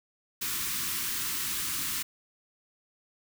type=band-stop noise; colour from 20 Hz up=white; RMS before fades=-32 dBFS; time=0.41-2.03 s; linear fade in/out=10 ms; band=370 to 1000 Hz; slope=48 dB/octave; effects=none